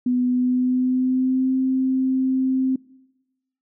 sine tone with pitch glide, 248.7 to 261.4 Hz, B3 to C4, +12 to -1 cents, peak -17 dBFS, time 0.06-2.76 s, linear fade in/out 5 ms, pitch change +87 cents, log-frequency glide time 0.26-1.54 s, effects noise-tail reverb RT60 1.0 s tail -23 dB re dry

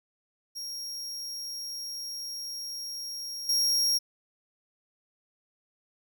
40% pulse tone with level steps, 5588 Hz, F8, in tune, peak -34 / -22 dBFS, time 0.55-3.99 s, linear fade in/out 20 ms, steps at 3.49 s, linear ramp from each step 2 ms, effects none

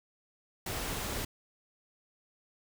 pink noise, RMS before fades -36 dBFS, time 0.66-1.25 s, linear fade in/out 5 ms, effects none

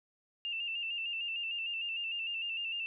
sine tone with vibrato, 2740 Hz, F7, 34 cents flat, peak -34 dBFS, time 0.45-2.86 s, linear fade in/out 0 ms, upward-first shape square, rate 6.6 Hz, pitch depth 44 cents each way, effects none

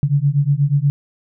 sine beating tone pair, 138.59 / 146.89 Hz, C#3 / D3, 0 / +1 cents, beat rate 8.3 Hz, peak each -16 dBFS, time 0.03-0.9 s, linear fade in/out 0 ms, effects none

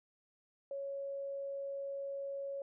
sine tone, 554.4 Hz, C#5, in tune, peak -38 dBFS, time 0.71-2.62 s, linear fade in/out 2 ms, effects none

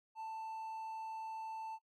triangle tone, 886 Hz, A5, 12 cents sharp, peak -40 dBFS, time 0.15-1.79 s, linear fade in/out 50 ms, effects noise-tail reverb RT60 0.1 s tail -19 dB re dry

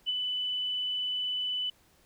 sine tone with ADSR envelope, 2992 Hz, F#7, 19 cents sharp, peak -25 dBFS, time 0.06-1.7 s, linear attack 30 ms, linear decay 26 ms, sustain -4 dB, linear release 5 ms, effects pink hiss -64 dBFS RMS until 2.05 s

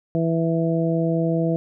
harmonic tone, 164.81 Hz, E3, in tune, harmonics 1 / 2 / 3 / 4, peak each -21 / -24 / -26 / -27 dBFS, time 0.15-1.56 s, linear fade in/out 0 ms, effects none

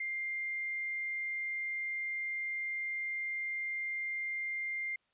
sine tone, 2100 Hz, C7, 6 cents sharp, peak -34 dBFS, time 0-4.96 s, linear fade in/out 5 ms, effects white hiss -75 dBFS RMS until 5.13 s + resampled to 8000 Hz

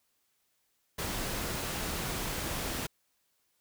pink noise, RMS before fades -35 dBFS, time 0.98-2.87 s, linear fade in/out 10 ms, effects white hiss -75 dBFS RMS until 3.6 s

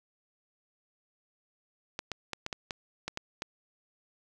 clicks, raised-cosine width 0.2 ms, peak -17 dBFS, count 9, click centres 1.991 / 2.117 / 2.333 / 2.464 / 2.528 / 2.708 / 3.08 / 3.174 / 3.421 s, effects none

